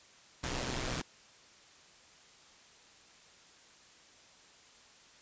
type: noise with amplitude modulation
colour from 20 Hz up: pink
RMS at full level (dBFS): -33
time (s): 0.43-1.02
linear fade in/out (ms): 10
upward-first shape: sine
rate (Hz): 126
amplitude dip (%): 70
effects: white hiss -59 dBFS RMS until 5.21 s + resampled to 16000 Hz